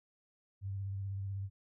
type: tone with vibrato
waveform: sine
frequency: 98 Hz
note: G2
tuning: in tune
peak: -36 dBFS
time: 0.61-1.5 s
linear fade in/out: 50 ms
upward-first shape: sine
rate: 16 Hz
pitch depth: 30 cents each way
effects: none